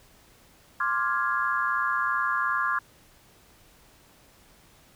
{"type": "chord", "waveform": "sine", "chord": "D half-diminished seventh", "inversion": "third", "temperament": "equal with one note detuned", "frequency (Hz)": [1052, 1174.7, 1396.9, 1661.2], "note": ["C6", "D6", "F6", "Ab6"], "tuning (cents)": [9, 0, 0, 0], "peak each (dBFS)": -29, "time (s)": [0.8, 2.79], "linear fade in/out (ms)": 5, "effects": ["pink hiss -57 dBFS RMS until 4.95 s"]}